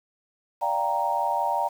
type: chord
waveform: sine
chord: G minor seventh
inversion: second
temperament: equal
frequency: 587.3 / 698.5 / 784 / 932.3 Hz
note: D5 / F5 / G5 / Bb5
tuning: 0 / 0 / 0 / 0 cents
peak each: -31 / -30 / -28 / -25 dBFS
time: 0.61-1.69 s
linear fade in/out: 20 ms
effects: 8-bit